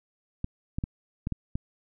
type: clicks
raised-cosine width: 5 ms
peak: -17 dBFS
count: 6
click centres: 0.444 / 0.785 / 0.839 / 1.271 / 1.323 / 1.555 s
effects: none